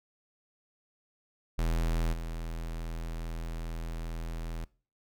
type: tone with level steps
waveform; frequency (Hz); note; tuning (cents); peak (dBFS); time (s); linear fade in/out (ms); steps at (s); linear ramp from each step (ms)
square; 41.2; E1; 0; -27 / -35; 1.58-4.65; 10; 2.12; 20
effects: noise-tail reverb RT60 0.4 s tail -23 dB re dry